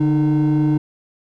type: tone pair together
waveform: triangle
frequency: 146.83 / 306 Hz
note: D3 / D#4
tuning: 0 / -29 cents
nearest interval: octave + minor second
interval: 1271 cents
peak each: -14 / -13 dBFS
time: 0-0.78 s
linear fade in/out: 10 ms
effects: tanh soft clip ceiling -8 dBFS